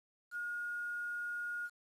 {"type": "tone with quantisation", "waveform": "sine", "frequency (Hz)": 1432, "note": "F6", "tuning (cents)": 43, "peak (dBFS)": -37, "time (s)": [0.31, 1.7], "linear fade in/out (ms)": 50, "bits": 10, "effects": ["resampled to 32000 Hz"]}